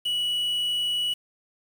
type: tone with quantisation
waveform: triangle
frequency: 2937 Hz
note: F#7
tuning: 13 cents flat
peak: -22 dBFS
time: 0.05-1.14 s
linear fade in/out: 10 ms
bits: 7
effects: none